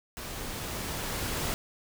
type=noise with level ramp; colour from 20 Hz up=pink; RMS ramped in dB=-39 to -31 dBFS; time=0.17-1.54 s; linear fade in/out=0 ms; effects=none